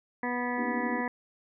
harmonic tone, 245.5 Hz, B3, 10 cents flat, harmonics 1 / 2 / 3 / 4 / 5 / 7 / 8 / 9, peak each -33 / -37 / -38 / -35 / -47 / -38 / -37 / -49 dBFS, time 0.23-1.08 s, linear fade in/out 2 ms
sine chord, Eb dominant seventh, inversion second, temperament equal, 233.1 / 277.2 / 311.1 / 392 Hz, Bb3 / Db4 / Eb4 / G4, 0 / 0 / 0 / 0 cents, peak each -36 / -40 / -39 / -41 dBFS, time 0.57-1.02 s, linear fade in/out 20 ms
effects none

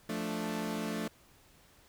sawtooth chord, D minor, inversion first, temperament equal, 174.61 / 220 / 293.7 Hz, F3 / A3 / D4, 0 / 0 / 0 cents, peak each -36 / -32 / -36 dBFS, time 0.09-1.08 s, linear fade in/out 5 ms, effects pink hiss -62 dBFS RMS until 1.88 s

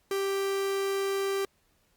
45% pulse tone, 392 Hz, G4, in tune, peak -27 dBFS, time 0.11-1.45 s, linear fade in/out 2 ms, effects pink hiss -69 dBFS RMS until 1.96 s + Opus 48 kbps

